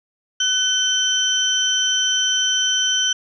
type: tone cluster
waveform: sine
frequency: 1504 / 3094 / 5930 Hz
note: F#6 / G7 / F#8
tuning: +28 / -23 / +3 cents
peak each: -25 / -18 / -22 dBFS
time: 0.4-3.13 s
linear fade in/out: 5 ms
effects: none